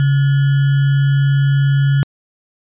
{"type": "tone with sample-and-hold", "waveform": "sine", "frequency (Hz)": 138.59, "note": "C#3", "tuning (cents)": 0, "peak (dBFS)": -10, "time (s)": [0, 2.03], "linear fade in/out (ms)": 0, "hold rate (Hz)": 1575, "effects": ["resampled to 8000 Hz"]}